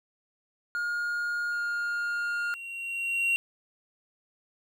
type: tone with pitch glide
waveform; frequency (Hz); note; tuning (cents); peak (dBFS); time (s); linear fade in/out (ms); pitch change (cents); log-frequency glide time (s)
triangle; 1425 to 1416.8; F6 to F6; +34 to +24; -26; 0.75-2.54; 0; -10; 1.54-1.6
type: tone with exponential growth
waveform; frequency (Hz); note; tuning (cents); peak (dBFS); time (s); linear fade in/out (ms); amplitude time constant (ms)
triangle; 2748; F7; -29; -20; 1.52-3.36; 0; 400
effects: none